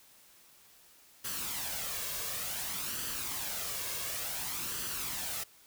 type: noise with flanger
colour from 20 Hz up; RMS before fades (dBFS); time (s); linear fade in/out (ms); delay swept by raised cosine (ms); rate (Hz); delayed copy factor
white; -37; 1.24-5.44; 10; 0.65 to 1.85; 0.56; +0.5
effects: white hiss -60 dBFS RMS until 5.66 s